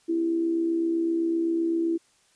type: tone with amplitude modulation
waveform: sine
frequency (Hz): 332.5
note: E4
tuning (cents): +15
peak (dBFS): -20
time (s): 0.08-1.98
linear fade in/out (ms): 20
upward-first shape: sine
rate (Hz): 67.8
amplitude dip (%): 45
effects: white hiss -63 dBFS RMS until 2.35 s + resampled to 22050 Hz